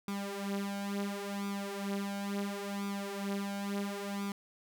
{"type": "tone with flanger", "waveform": "sawtooth", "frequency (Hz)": 200, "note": "G3", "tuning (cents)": 35, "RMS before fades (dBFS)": -37, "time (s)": [0.08, 4.32], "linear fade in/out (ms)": 2, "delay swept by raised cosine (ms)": [0.84, 6.34], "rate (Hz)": 0.72, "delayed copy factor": 0.75, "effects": []}